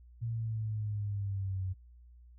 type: exponential sweep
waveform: sine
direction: down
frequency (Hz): 116.54 to 92.5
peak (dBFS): -32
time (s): 0.21-1.74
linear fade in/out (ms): 20
effects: added 60 Hz sine -53 dBFS peak until 2.38 s